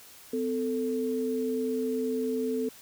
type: tone pair together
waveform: sine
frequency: 253.9 / 443.1 Hz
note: B3 / A4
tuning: +48 / +12 cents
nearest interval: minor seventh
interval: 964 cents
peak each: -30 / -29 dBFS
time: 0.33-2.69 s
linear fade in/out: 5 ms
effects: white hiss -51 dBFS RMS until 2.81 s